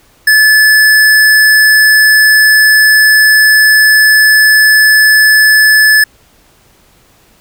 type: tone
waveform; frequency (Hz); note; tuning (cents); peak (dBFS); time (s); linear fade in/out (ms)
square; 1730; A6; -30; -4; 0.27-6.04; 5
effects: pink hiss -47 dBFS RMS until 7.4 s